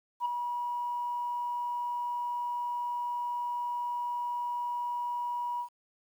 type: tone with ADSR envelope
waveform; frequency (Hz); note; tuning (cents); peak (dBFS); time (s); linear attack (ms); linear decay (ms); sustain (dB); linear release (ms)
sine; 966; B5; -39; -23; 0.2-5.69; 56; 5; -7; 91
effects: tanh soft clip ceiling -25 dBFS + 10-bit